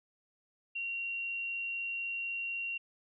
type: tone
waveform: sine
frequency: 2752 Hz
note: F7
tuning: 26 cents flat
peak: -34 dBFS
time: 0.75-2.78 s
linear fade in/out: 10 ms
effects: none